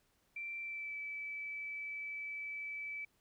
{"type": "tone with pitch glide", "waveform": "sine", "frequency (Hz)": [2349, 2306], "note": ["D7", "D7"], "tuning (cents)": [0, -32], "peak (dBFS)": -40, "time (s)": [0.36, 3.05], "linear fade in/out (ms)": 5, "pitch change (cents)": -32, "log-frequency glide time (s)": [0.6, 0.96], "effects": ["pink hiss -75 dBFS RMS until 3.2 s"]}